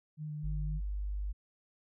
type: tone with vibrato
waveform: sine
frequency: 151.5 Hz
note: D#3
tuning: 46 cents flat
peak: -37 dBFS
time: 0.17-0.81 s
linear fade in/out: 50 ms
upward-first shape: square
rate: 4 Hz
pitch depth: 15 cents each way
type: tone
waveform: sine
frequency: 50 Hz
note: G1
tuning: 35 cents sharp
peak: -33 dBFS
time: 0.43-1.33 s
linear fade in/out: 20 ms
effects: none